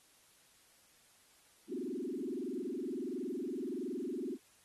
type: tone with frequency modulation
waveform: sine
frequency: 311.1 Hz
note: D#4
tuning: in tune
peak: -36 dBFS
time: 1.68-4.38 s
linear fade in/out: 50 ms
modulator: 21.5 Hz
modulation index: 3.6
effects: white hiss -66 dBFS RMS until 4.64 s + AAC 32 kbps